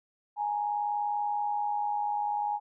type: tone pair together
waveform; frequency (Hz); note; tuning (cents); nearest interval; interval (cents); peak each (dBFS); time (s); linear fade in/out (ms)
sine; 831.9 / 932.3; G#5 / A#5; +3 / 0; major second; 197; -28 / -36; 0.36-2.6; 50
effects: none